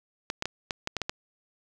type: clicks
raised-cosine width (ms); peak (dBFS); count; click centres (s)
0.2; -12; 8; 0.301 / 0.424 / 0.456 / 0.708 / 0.874 / 0.967 / 1.017 / 1.095
effects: none